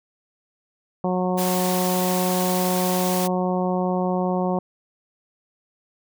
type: harmonic tone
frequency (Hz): 182.5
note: F#3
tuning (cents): -24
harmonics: 1 / 2 / 3 / 4 / 5 / 6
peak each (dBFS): -23 / -27 / -27 / -28 / -31 / -35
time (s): 1.04-4.59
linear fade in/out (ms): 2
type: high-pass noise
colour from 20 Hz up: white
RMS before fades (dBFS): -29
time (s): 1.37-3.28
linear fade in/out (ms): 20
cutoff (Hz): 720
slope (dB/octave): 48
effects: none